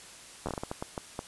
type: slowing click train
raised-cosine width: 1 ms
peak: -19 dBFS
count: 11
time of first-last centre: 0.46-1.191 s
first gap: 11 ms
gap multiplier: 1.39
effects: white hiss -49 dBFS RMS until 1.27 s + resampled to 24000 Hz